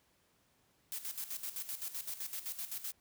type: noise with tremolo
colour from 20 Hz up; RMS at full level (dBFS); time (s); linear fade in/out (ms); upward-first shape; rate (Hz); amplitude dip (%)
blue; -40; 0.92-2.92; 0; square; 7.8; 70
effects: pink hiss -72 dBFS RMS until 3 s + high-pass 60 Hz 12 dB/octave